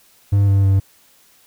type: tone with pitch steps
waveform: triangle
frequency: 100.2 / 98.4 / 97.1 Hz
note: G2 / G2 / G2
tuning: +38 / +7 / -16 cents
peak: -9 dBFS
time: 0.32-0.8 s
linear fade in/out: 10 ms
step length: 160 ms
effects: white hiss -53 dBFS RMS until 1.46 s